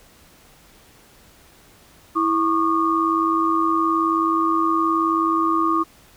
sine tone cluster, 327.2 / 1107 / 1206 Hz, E4 / C#6 / D6, -13 / -3 / +46 cents, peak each -21 / -21 / -21 dBFS, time 2.15-5.84 s, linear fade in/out 20 ms, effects pink hiss -51 dBFS RMS until 6.16 s

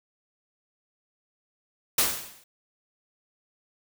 white noise with exponential decay, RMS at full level -19 dBFS, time 1.98-2.44 s, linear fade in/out 5 ms, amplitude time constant 100 ms, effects none

